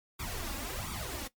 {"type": "noise with flanger", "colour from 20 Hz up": "pink", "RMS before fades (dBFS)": -38, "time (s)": [0.19, 1.28], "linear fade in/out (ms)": 10, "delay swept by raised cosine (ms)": [0.84, 3.64], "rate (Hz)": 1.4, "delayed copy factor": 0.8, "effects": ["noise-tail reverb RT60 0.1 s tail -17 dB re dry", "MP3 96 kbps"]}